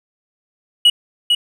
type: tone with echo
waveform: triangle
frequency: 2915 Hz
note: F#7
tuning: 26 cents flat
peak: -5 dBFS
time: 0.85-0.9 s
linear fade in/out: 5 ms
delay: 450 ms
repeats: 1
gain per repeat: -4 dB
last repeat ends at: 1.35 s
effects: none